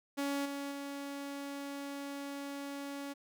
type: tone with level steps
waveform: sawtooth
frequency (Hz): 280.9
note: C#4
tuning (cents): +23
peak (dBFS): -29 / -34 / -36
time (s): 0.17-3.14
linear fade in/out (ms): 20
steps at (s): 0.45 / 0.71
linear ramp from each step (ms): 10
effects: none